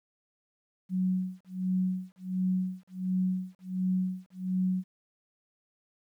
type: tone with tremolo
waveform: sine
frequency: 185.2 Hz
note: F#3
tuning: 2 cents sharp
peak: -24 dBFS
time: 0.89-4.84 s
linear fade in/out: 50 ms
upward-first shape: sine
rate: 1.4 Hz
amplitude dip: 100%
effects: 11-bit